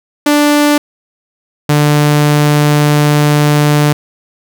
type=tone pair in turn; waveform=sawtooth; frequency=293.7 / 148.04 Hz; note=D4 / D3; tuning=0 / +14 cents; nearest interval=octave; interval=1186 cents; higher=first; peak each=-3 dBFS; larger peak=neither; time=0.26-0.78 / 1.69-3.93 s; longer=second; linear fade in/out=5 ms; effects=none